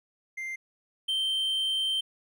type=tone pair in turn; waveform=triangle; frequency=2093 / 3125 Hz; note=C7 / G7; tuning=0 / -6 cents; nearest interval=perfect fifth; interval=694 cents; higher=second; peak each=-31 / -24 dBFS; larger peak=second; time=0.37-0.56 / 1.08-2.01 s; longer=second; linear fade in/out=10 ms; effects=none